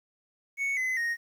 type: tone with pitch steps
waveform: triangle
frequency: 2217 / 2033 / 1864.3 Hz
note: C#7 / B6 / A#6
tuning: 0 / +50 / 0 cents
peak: -25 dBFS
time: 0.57-1.17 s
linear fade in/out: 50 ms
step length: 200 ms
effects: 10-bit